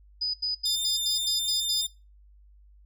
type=tone bursts; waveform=sine; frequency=4978 Hz; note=D#8; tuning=in tune; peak=-25 dBFS; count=8; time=0.21-1.817 s; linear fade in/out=10 ms; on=130 ms; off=81 ms
type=tone; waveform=sawtooth; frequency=3603 Hz; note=A7; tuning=40 cents sharp; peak=-24 dBFS; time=0.65-1.87 s; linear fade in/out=10 ms
effects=noise-tail reverb RT60 0.3 s tail -22 dB re dry + added 50 Hz sine -52 dBFS peak until 2.85 s